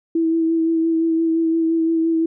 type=tone with vibrato; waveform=sine; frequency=327.1 Hz; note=E4; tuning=13 cents flat; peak=-15 dBFS; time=0.15-2.26 s; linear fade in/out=5 ms; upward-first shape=sine; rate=5.8 Hz; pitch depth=19 cents each way; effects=none